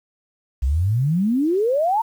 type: exponential sweep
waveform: sine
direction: up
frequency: 60.5 to 932.3 Hz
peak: -16 dBFS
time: 0.62-2.02 s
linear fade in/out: 10 ms
effects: 8-bit